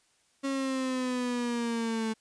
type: exponential sweep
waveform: 35% pulse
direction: down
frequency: 274.7 to 220 Hz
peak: -27 dBFS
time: 0.43-2.14 s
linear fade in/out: 20 ms
effects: white hiss -68 dBFS RMS until 2.2 s + resampled to 22050 Hz